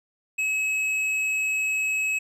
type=tone with hard clipping; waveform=triangle; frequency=2569 Hz; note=E7; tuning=45 cents flat; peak=-24 dBFS; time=0.38-2.19 s; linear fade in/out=10 ms; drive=10 dB; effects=none